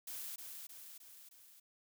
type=noise with echo; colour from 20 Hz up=blue; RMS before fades=-45 dBFS; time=0.07-0.36 s; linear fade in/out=5 ms; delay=310 ms; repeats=4; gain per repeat=-4 dB; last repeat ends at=1.6 s; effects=none